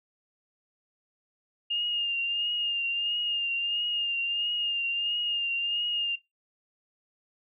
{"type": "tone with vibrato", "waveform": "sine", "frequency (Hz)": 2822, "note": "F7", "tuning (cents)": 17, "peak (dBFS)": -26, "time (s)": [1.7, 6.16], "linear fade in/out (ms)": 10, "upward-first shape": "triangle", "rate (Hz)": 1.5, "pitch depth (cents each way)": 41, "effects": ["noise-tail reverb RT60 0.2 s tail -22 dB re dry"]}